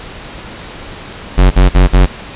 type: tone bursts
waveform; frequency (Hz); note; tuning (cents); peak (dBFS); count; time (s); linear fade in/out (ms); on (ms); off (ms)
square; 45.95; F#1; -11; -4; 4; 1.37-2.065; 20; 140; 45
effects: pink hiss -29 dBFS RMS until 2.35 s + resampled to 8000 Hz